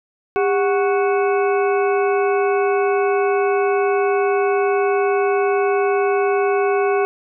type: harmonic tone with a mistuned harmonic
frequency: 370 Hz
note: F#4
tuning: in tune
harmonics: 1 / 2 / 3 / 4 / 6 / 7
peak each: -16 / -22 / -26 / -28 / -32 / -33 dBFS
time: 0.36-7.05 s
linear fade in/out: 0 ms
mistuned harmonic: 1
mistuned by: +140 cents
effects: none